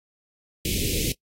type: band-stop noise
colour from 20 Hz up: pink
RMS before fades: -26 dBFS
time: 0.65-1.12 s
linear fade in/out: 2 ms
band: 490 to 2300 Hz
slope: 48 dB/octave
effects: noise-tail reverb RT60 0.1 s tail -22 dB re dry + AAC 48 kbps